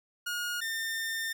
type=tone pair in turn; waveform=sawtooth; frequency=1434 / 1806.7 Hz; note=F6 / A6; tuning=+45 / +45 cents; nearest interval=major third; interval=400 cents; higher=second; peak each=-28 dBFS; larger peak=neither; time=0.26-0.61 / 0.61-1.33 s; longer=second; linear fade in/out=10 ms; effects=none